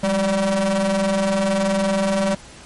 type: ring-modulated tone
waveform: 45% pulse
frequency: 190.7 Hz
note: G3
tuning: 47 cents flat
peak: -14 dBFS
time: 0.03-2.35 s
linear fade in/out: 5 ms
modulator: 392 Hz
effects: pink hiss -42 dBFS RMS until 2.65 s + MP3 48 kbps